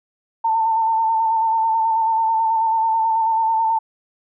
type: tone with vibrato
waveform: sine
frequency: 896 Hz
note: A5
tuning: 31 cents sharp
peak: -15 dBFS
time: 0.44-3.79 s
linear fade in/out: 10 ms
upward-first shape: square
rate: 9.2 Hz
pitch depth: 25 cents each way
effects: none